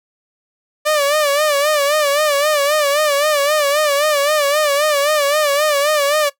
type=tone with vibrato; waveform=sawtooth; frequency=587.3 Hz; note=D5; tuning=in tune; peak=-9 dBFS; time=0.85-6.3 s; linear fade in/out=20 ms; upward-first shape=sine; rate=3.8 Hz; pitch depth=87 cents each way; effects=noise-tail reverb RT60 0.1 s tail -17 dB re dry